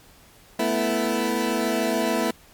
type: chord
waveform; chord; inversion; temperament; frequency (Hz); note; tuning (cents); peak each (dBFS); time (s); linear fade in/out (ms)
20% pulse; A suspended second; none; equal; 220 / 246.9 / 329.6; A3 / B3 / E4; 0 / 0 / 0; -21; 0.59-2.31; 5
effects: pink hiss -52 dBFS RMS until 2.53 s + MP3 96 kbps